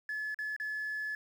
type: tone with dropouts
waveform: sine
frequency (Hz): 1717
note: A6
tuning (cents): -43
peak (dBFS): -32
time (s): 0.09-1.15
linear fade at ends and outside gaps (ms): 2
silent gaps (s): 0.345-0.388 / 0.564-0.599
effects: tanh soft clip ceiling -32 dBFS + 10-bit